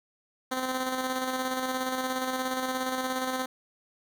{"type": "tone with tremolo", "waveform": "10% pulse", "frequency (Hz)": 258.2, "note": "C4", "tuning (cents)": -23, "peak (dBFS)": -19, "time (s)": [0.51, 3.46], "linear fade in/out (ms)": 10, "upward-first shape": "square", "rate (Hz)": 17, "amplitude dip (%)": 35, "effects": []}